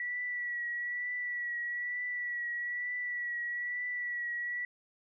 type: tone with vibrato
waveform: sine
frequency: 1944 Hz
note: B6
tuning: 28 cents flat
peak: -33 dBFS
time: 0-4.65 s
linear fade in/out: 2 ms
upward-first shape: triangle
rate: 1.1 Hz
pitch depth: 30 cents each way
effects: none